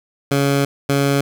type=tone pair in turn; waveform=15% pulse; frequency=140 / 140 Hz; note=C#3 / C#3; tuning=+18 / +18 cents; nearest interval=unison; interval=0 cents; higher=neither; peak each=-8 dBFS; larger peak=neither; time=0.31-0.65 / 0.89-1.21 s; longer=first; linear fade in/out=5 ms; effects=none